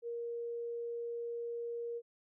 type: tone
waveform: sine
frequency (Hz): 470.1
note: A#4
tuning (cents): +15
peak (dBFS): -37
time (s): 0.02-2.02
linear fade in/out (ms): 50
effects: none